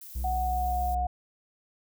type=noise; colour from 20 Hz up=violet; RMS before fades=-45 dBFS; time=0.01-0.95 s; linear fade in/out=5 ms
type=tone; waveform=triangle; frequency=62.3 Hz; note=B1; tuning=16 cents sharp; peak=-27 dBFS; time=0.15-1.07 s; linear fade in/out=10 ms
type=tone with pitch glide; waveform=sine; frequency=740 to 723.9 Hz; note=F#5 to F#5; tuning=0 to -38 cents; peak=-27 dBFS; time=0.24-1.07 s; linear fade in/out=5 ms; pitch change=-38 cents; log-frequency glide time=0.38-0.81 s
effects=none